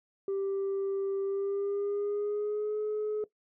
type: tone with pitch glide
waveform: sine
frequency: 392 to 425 Hz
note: G4 to G#4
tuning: 0 to +40 cents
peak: -27 dBFS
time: 0.28-3.24 s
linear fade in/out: 2 ms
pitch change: +140 cents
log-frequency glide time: 1.23-2.78 s
effects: noise-tail reverb RT60 0.1 s tail -18 dB re dry + tanh soft clip ceiling -27 dBFS